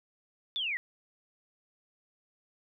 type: linear sweep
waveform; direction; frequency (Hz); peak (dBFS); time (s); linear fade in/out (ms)
sine; down; 3575 to 1864.7; -30; 0.56-0.77; 0
effects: none